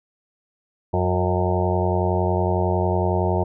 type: harmonic tone with a mistuned harmonic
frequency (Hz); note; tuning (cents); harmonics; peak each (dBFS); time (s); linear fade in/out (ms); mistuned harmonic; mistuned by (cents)
90.9; F#2; -30; 1 / 2 / 4 / 5 / 6 / 7 / 8 / 9 / 10; -22 / -27 / -25 / -29 / -33 / -27 / -30 / -31 / -29; 0.93-3.44; 10; 6; +37
effects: none